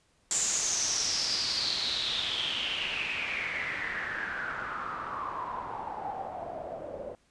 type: noise with low-pass filter sweep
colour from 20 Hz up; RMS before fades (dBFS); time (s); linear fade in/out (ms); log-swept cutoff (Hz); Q
white; -33; 0.31-7.15; 0; 7400 to 540; 7
effects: pink hiss -68 dBFS RMS until 7.3 s + resampled to 22050 Hz